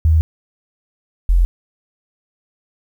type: tone pair in turn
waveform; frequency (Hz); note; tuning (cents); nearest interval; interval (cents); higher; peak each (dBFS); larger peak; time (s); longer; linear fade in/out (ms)
sine; 79.5 / 43.5; D#2 / F1; +38 / -6; minor seventh; 1044; first; -9; neither; 0.05-0.21 / 1.29-1.45; neither; 0
effects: 8-bit